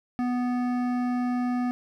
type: tone with hard clipping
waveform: sine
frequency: 246.9 Hz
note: B3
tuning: in tune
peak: -26 dBFS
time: 0.19-1.71 s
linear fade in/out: 0 ms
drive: 13 dB
effects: none